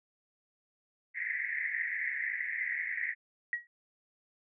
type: band-pass noise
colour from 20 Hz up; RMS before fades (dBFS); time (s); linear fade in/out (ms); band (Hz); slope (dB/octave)
pink; -35; 1.14-3.15; 50; 1800 to 2100; 96
type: tone with exponential decay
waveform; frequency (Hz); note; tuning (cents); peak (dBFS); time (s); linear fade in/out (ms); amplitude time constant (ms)
sine; 1910; A#6; +42; -26; 3.53-3.67; 1; 30
effects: none